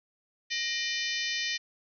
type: harmonic tone with a mistuned harmonic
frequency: 600 Hz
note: D5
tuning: 37 cents sharp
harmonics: 3 / 4 / 5 / 6 / 7 / 8 / 9 / 10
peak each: -35 / -36 / -37 / -38 / -38 / -39 / -40 / -40 dBFS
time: 0.5-1.58 s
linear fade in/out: 20 ms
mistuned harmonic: 3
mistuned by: +69 cents
effects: none